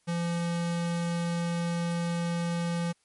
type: tone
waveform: square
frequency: 170.8 Hz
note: F3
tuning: 38 cents flat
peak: -28 dBFS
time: 0.07-2.93 s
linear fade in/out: 20 ms
effects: white hiss -70 dBFS RMS until 3.04 s + MP3 48 kbps